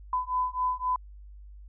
sine beating tone pair, 1004 / 1007.8 Hz, B5 / B5, +28 / +35 cents, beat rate 3.8 Hz, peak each -29 dBFS, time 0.13-0.96 s, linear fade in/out 2 ms, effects added 50 Hz sine -44 dBFS peak until 1.68 s

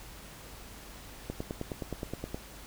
click train, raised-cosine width 2 ms, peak -21 dBFS, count 11, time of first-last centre 1.3-2.345 s, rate 9.57 Hz, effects added 50 Hz sine -52 dBFS peak until 2.66 s + pink hiss -49 dBFS RMS until 2.66 s

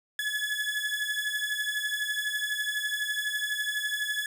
30% pulse beating tone pair, 1699 / 1711 Hz, G#6 / A6, +39 / -49 cents, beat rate 12 Hz, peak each -29 dBFS, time 0.19-4.26 s, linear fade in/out 2 ms, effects none

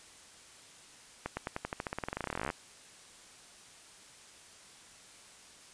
accelerating click train, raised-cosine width 0.5 ms, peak -19 dBFS, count 29, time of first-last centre 1.26-2.502 s, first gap 110 ms, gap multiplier 0.92, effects white hiss -55 dBFS RMS until 5.73 s + resampled to 22050 Hz

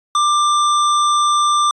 square tone, 1186 Hz, D6, 17 cents sharp, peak -13 dBFS, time 0.15-1.71 s, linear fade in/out 2 ms, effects resampled to 22050 Hz

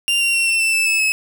40% pulse tone with pitch steps, 2787 / 2757 / 2726 / 2697 / 2667 / 2638 / 2609 / 2581 Hz, F7 / F7 / F7 / E7 / E7 / E7 / E7 / E7, -4 / -23 / -43 / +39 / +20 / +1 / -18 / -37 cents, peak -14 dBFS, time 0.08-1.12 s, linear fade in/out 0 ms, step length 130 ms, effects 8-bit

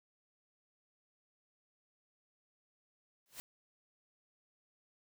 white noise with exponential growth, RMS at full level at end -43 dBFS, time 3.26-3.4 s, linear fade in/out 0 ms, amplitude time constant 30 ms, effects none

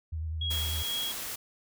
sine tone with vibrato, 79.6 Hz, D#2, 40 cents sharp, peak -31 dBFS, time 0.12-0.83 s, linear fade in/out 10 ms, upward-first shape sine, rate 10 Hz, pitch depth 41 cents each way
sine tone with tremolo, 3304 Hz, G#7, 10 cents flat, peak -30 dBFS, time 0.41-1.12 s, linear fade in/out 5 ms, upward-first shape sine, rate 2.2 Hz, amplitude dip 45%
white noise, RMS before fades -37 dBFS, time 0.5-1.36 s, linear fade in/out 10 ms
effects none

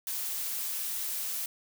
blue noise, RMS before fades -34 dBFS, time 0.07-1.46 s, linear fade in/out 2 ms, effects none

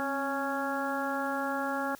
harmonic tone with a mistuned harmonic, 277.2 Hz, C#4, in tune, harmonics 1 / 2 / 3 / 4 / 5 / 6, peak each -35 / -36 / -35 / -39 / -36 / -39 dBFS, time 0-1.95 s, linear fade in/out 0 ms, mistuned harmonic 1, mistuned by -51 cents, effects white hiss -54 dBFS RMS until 1.99 s

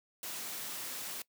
white noise, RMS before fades -41 dBFS, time 0.23-1.22 s, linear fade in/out 2 ms, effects noise-tail reverb RT60 0.1 s tail -21 dB re dry + high-pass 150 Hz 12 dB/octave

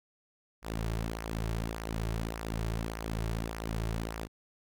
sawtooth tone with flanger, 55.5 Hz, A1, 16 cents sharp, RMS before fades -35 dBFS, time 0.62-4.28 s, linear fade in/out 50 ms, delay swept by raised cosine 0.25 to 4.05 ms, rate 1.7 Hz, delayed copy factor -0.6, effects none

